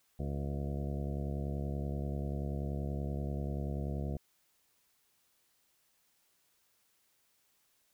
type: harmonic tone with a mistuned harmonic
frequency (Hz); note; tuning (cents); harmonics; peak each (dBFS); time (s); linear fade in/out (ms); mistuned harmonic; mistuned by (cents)
70.4; C#2; +27; 1 / 2 / 3 / 4 / 5 / 6 / 7 / 8 / 9 / 10; -37 / -38 / -42 / -49 / -47 / -52 / -49 / -53 / -50 / -53; 0.19-4.17; 5; 7; -25
effects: white hiss -73 dBFS RMS until 7.93 s